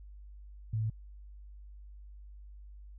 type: tone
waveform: sine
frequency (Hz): 110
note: A2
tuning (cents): 0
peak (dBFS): -29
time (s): 0.73-0.9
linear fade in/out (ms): 5
effects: added 50 Hz sine -47 dBFS peak until 2.98 s